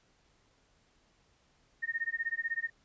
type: tone with tremolo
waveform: sine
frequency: 1841 Hz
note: A#6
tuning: 22 cents flat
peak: -28 dBFS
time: 1.82-2.7 s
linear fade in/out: 20 ms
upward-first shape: sine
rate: 16 Hz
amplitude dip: 100%
effects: pink hiss -69 dBFS RMS until 2.84 s + resampled to 16000 Hz